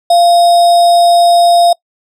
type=tone with sample-and-hold; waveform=sine; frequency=692 Hz; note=F5; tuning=16 cents flat; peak=-4 dBFS; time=0.1-1.73 s; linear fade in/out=5 ms; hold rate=4410 Hz; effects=noise-tail reverb RT60 0.1 s tail -24 dB re dry + low-pass 9000 Hz 12 dB/octave